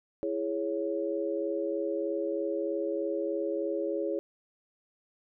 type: chord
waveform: sine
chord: C# minor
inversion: first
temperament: just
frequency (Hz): 332.6 / 415.8 / 554.4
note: E4 / G#4 / C#5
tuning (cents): +16 / +2 / 0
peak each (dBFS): -33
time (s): 0.23-4.19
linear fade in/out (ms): 0
effects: none